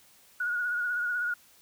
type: tone with vibrato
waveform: sine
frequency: 1449 Hz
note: F#6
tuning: 37 cents flat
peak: -27 dBFS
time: 0.4-1.34 s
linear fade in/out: 5 ms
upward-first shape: sine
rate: 16 Hz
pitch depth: 38 cents each way
effects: white hiss -59 dBFS RMS until 1.61 s